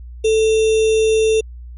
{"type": "tone with sample-and-hold", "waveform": "sine", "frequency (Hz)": 440, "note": "A4", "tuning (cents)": 0, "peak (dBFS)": -11, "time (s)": [0.24, 1.41], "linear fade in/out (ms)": 10, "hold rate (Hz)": 3150, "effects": ["added 60 Hz sine -31 dBFS peak until 1.77 s", "MP3 48 kbps"]}